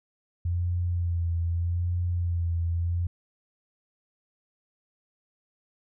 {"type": "tone with vibrato", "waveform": "sine", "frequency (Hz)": 86.3, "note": "F2", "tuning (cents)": -20, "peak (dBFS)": -24, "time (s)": [0.45, 3.07], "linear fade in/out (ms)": 5, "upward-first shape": "sine", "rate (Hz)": 0.81, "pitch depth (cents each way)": 37, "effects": []}